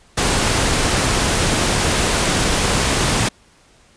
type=noise; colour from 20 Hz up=pink; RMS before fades=-17 dBFS; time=0.17-3.29 s; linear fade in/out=10 ms; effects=pink hiss -52 dBFS RMS until 3.96 s + resampled to 22050 Hz